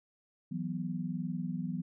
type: chord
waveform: sine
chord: E suspended second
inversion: none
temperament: equal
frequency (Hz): 164.81 / 185 / 246.9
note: E3 / F#3 / B3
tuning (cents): 0 / 0 / 0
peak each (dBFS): -37 / -37 / -39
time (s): 0.51-1.82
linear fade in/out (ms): 10
effects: none